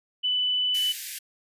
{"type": "tone", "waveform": "sine", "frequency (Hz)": 2991, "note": "F#7", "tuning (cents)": 18, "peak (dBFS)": -22, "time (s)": [0.23, 0.93], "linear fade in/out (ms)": 20}
{"type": "high-pass noise", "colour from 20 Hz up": "white", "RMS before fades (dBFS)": -35, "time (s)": [0.74, 1.19], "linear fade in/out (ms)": 10, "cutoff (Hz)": 1600, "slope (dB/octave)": 96}
{"effects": ["resampled to 32000 Hz"]}